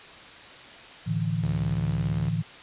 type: chord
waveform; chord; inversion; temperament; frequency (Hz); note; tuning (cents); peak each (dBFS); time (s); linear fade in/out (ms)
sine; A suspended fourth; none; equal; 110 / 146.83 / 164.81; A2 / D3 / E3; 0 / 0 / 0; -29 / -30 / -27; 1.06-2.43; 20
type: tone with vibrato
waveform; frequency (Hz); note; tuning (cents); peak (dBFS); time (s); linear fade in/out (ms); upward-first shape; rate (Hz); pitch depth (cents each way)
sawtooth; 69.3; C#2; 0; -30; 1.43-2.29; 5; square; 3; 53
effects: white hiss -45 dBFS RMS until 2.62 s + resampled to 8000 Hz